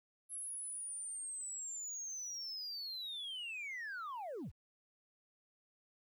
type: linear sweep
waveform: sine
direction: down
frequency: 11000 to 32.22 Hz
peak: -39 dBFS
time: 0.29-4.52 s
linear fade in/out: 50 ms
effects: tanh soft clip ceiling -40 dBFS + 12-bit